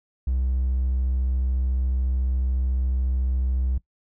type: tone with vibrato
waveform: triangle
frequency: 64 Hz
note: C2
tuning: 38 cents flat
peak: -18 dBFS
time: 0.27-3.78 s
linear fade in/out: 5 ms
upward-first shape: sine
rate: 14 Hz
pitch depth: 9 cents each way
effects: noise-tail reverb RT60 0.1 s tail -21 dB re dry + tanh soft clip ceiling -14 dBFS